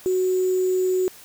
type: tone with sample-and-hold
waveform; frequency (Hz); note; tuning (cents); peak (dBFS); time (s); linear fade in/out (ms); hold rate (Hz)
sine; 370.3; F#4; +1; -18; 0.06-1.08; 0; 7350
effects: white hiss -46 dBFS RMS until 1.24 s